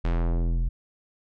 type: tone with low-pass filter sweep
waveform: square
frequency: 42.44 Hz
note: F1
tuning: 49 cents flat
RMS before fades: -24 dBFS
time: 0.04-0.69 s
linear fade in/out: 10 ms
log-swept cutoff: 3700 to 98 Hz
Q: 0.72
effects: none